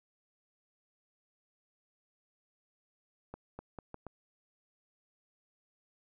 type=accelerating click train; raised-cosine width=1 ms; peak=-29 dBFS; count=5; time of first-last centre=3.34-4.067 s; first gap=250 ms; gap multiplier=0.79; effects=none